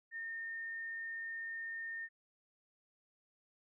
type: tone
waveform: sine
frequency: 1824 Hz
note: A#6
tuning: 38 cents flat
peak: -40 dBFS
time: 0.11-2.09 s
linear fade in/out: 50 ms
effects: none